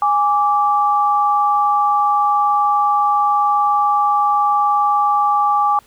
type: tone pair together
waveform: sine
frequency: 825 / 1165.9 Hz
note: G#5 / D6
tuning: -12 / -13 cents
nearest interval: tritone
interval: 599 cents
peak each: -15 dBFS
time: 0.02-5.79 s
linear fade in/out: 2 ms
effects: pink hiss -51 dBFS RMS until 5.86 s